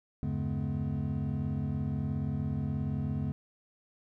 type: tone cluster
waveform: triangle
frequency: 79.6 / 96.6 / 142.7 / 213.1 / 251.8 Hz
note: D#2 / G2 / D3 / G#3 / B3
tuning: +40 / -25 / -49 / +45 / +34 cents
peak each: -38 / -36 / -31 / -35 / -37 dBFS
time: 0.23-3.32 s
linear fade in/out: 0 ms
effects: none